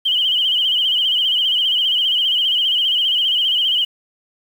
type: tone with vibrato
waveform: sine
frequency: 3043 Hz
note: F#7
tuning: 48 cents sharp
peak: -14 dBFS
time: 0.05-3.85 s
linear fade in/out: 10 ms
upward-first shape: sine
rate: 15 Hz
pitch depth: 87 cents each way
effects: 7-bit